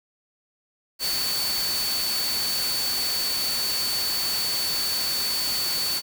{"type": "tone in noise", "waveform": "sine", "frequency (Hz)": 4480, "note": "C#8", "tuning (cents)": 18, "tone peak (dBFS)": -25, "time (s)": [0.99, 6.02], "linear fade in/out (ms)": 50, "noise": "white", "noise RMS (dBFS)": -29, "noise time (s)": [0.99, 6.02], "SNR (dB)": 1, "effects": []}